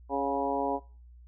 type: harmonic tone with a mistuned harmonic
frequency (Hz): 138.59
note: C#3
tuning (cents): 0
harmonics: 2 / 3 / 4 / 5 / 6 / 7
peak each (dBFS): -34 / -34 / -34 / -34 / -34 / -34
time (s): 0.09-0.8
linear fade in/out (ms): 50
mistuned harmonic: 5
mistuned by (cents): +29
effects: noise-tail reverb RT60 0.4 s tail -22 dB re dry + added 60 Hz sine -49 dBFS peak until 1.27 s